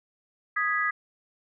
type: chord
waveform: sine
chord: G# minor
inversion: second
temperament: equal with one note detuned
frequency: 1244.5 / 1661.2 / 1967.6 Hz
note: D#6 / G#6 / B6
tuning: 0 / 0 / -7 cents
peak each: -28 dBFS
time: 0.56-0.91 s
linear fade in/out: 10 ms
effects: none